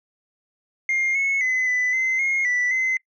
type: tone with pitch steps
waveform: sine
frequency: 2120 / 2192 / 2028 / 1997 / 2059 / 2147 / 1971 / 2053 Hz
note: C7 / C#7 / B6 / B6 / C7 / C7 / B6 / C7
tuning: +22 / -20 / +45 / +19 / -28 / +44 / -4 / -33 cents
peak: -17 dBFS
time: 0.89-2.97 s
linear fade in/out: 2 ms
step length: 260 ms
effects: noise-tail reverb RT60 0.1 s tail -25 dB re dry + tanh soft clip ceiling -17 dBFS